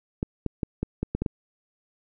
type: clicks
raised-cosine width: 3 ms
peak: -13 dBFS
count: 8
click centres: 0.229 / 0.463 / 0.632 / 0.83 / 1.03 / 1.15 / 1.22 / 1.262 s
effects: none